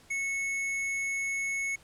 triangle tone with tanh clipping, 2200 Hz, C#7, 14 cents flat, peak -31 dBFS, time 0.1-1.76 s, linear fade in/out 10 ms, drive 18 dB, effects pink hiss -58 dBFS RMS until 1.83 s + low-pass 11000 Hz 12 dB/octave

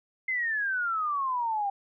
sine exponential sweep, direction down, 2093 to 784 Hz, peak -26 dBFS, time 0.28-1.7 s, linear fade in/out 5 ms, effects none

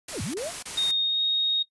white noise bursts, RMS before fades -35 dBFS, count 3, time 0.08-0.914 s, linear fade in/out 5 ms, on 260 ms, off 27 ms
sine linear two-way sweep, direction down then up, 740 to 77.78 to 740 Hz, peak -29 dBFS, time 0.12-0.52 s, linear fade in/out 50 ms, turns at 0.22 s
sine tone with pitch glide, 3700 to 3734 Hz, A#7 to A#7, -14 to +2 cents, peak -21 dBFS, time 0.77-1.63 s, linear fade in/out 10 ms, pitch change +16 cents, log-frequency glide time 1-1.21 s
effects noise-tail reverb RT60 0.1 s tail -19 dB re dry + resampled to 24000 Hz

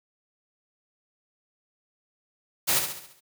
white noise with echo, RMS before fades -23 dBFS, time 2.67-2.8 s, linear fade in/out 20 ms, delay 68 ms, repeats 6, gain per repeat -6 dB, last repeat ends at 3.208 s, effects high-pass 80 Hz 12 dB/octave

